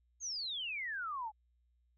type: exponential sweep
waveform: sine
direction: down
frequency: 6640 to 823 Hz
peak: -37 dBFS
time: 0.2-1.32 s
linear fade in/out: 50 ms
effects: added 60 Hz sine -70 dBFS peak until 1.97 s